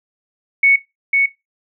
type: tone with echo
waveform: sine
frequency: 2217 Hz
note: C#7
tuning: in tune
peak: -8 dBFS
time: 0.63-0.76 s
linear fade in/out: 5 ms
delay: 500 ms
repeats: 1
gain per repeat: -3 dB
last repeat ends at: 1.26 s
effects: noise-tail reverb RT60 0.2 s tail -18 dB re dry